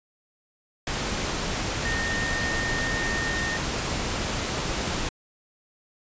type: tone in noise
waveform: sine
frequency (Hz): 1835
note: A#6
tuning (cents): -28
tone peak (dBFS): -28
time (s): 1.85-3.57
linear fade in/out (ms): 2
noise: pink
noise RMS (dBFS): -28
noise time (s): 0.87-5.09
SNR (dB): -3
effects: resampled to 16000 Hz